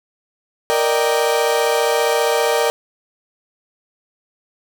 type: chord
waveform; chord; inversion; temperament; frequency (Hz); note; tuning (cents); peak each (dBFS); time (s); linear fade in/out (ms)
35% pulse; Eb major seventh; second; equal; 466.2 / 587.3 / 622.3 / 784; Bb4 / D5 / Eb5 / G5; 0 / 0 / 0 / 0; -16 / -19 / -22 / -21; 0.7-2.7; 0
effects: none